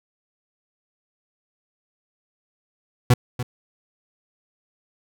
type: tone with echo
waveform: 40% pulse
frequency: 123.47 Hz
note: B2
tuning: in tune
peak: -10 dBFS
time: 3.1-3.14 s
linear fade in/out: 5 ms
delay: 290 ms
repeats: 1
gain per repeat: -13 dB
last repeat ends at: 3.43 s
effects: none